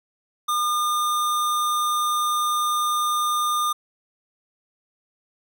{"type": "tone", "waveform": "square", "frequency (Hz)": 1210, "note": "D#6", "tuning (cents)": -49, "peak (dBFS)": -21, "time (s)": [0.48, 3.73], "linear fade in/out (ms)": 10, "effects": []}